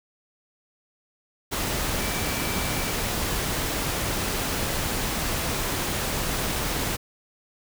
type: tone in noise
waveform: sine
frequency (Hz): 2319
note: D7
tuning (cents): -22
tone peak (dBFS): -37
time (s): 1.99-2.92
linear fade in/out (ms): 20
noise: pink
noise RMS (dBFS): -27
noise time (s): 1.51-6.97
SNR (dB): -13
effects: none